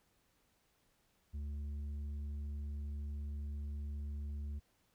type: tone with tanh clipping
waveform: triangle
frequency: 72.7 Hz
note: D2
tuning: 17 cents flat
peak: -40 dBFS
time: 1.33-4.6 s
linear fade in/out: 20 ms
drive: 10 dB
effects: pink hiss -75 dBFS RMS until 4.94 s